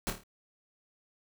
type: noise with echo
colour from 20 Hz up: pink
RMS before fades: -32 dBFS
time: 0.07-0.1 s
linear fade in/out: 0 ms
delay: 27 ms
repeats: 5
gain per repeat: -6 dB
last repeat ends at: 0.235 s
effects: none